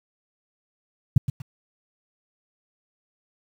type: tone with echo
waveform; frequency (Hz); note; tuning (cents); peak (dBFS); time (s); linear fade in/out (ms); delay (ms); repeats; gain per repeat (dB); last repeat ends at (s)
sine; 130; C3; -11; -9; 1.16-1.18; 5; 120; 2; -11; 1.42
effects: 8-bit